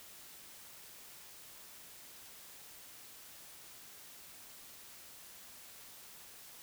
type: silence
effects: white hiss -54 dBFS RMS until 6.62 s